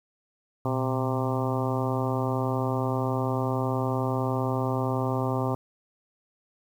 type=harmonic tone with a mistuned harmonic; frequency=130.81 Hz; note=C3; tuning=in tune; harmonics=1 / 2 / 3 / 4 / 5 / 6 / 7 / 8 / 9; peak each=-28 / -31 / -33 / -34 / -35 / -36 / -36 / -37 / -38 dBFS; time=0.65-5.55 s; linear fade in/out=2 ms; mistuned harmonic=1; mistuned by=-120 cents; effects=9-bit